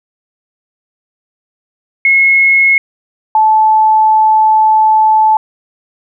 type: tone pair in turn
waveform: sine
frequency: 2172 / 870 Hz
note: C#7 / A5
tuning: -36 / -20 cents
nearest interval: octave + major third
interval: 1584 cents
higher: first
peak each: -5 dBFS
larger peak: neither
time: 2.05-2.78 / 3.35-5.37 s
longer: second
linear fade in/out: 2 ms
effects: none